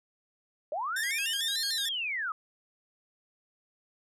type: linear two-way sweep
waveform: sine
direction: up then down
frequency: 554.4 to 4435 to 1211 Hz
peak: -30 dBFS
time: 0.72-2.32 s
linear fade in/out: 2 ms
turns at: 1.67 s
type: tone with vibrato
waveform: 10% pulse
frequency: 1715 Hz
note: A6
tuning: 45 cents flat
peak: -24 dBFS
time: 0.96-1.89 s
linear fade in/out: 5 ms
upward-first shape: square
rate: 6.7 Hz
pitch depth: 95 cents each way
effects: none